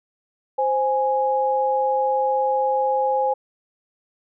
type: tone pair together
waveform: sine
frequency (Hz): 522.9 / 830.6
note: C5 / G#5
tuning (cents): -1 / 0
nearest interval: minor sixth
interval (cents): 801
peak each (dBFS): -21 / -20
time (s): 0.58-3.34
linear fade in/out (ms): 10
effects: none